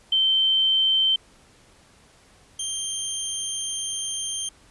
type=tone pair in turn; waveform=sine / 10% pulse; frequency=3107 / 3167 Hz; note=G7 / G7; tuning=-16 / +17 cents; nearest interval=unison; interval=33 cents; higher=second; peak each=-17 dBFS; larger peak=neither; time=0.12-1.16 / 2.59-4.49 s; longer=second; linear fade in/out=5 ms; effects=pink hiss -55 dBFS RMS until 4.7 s + resampled to 24000 Hz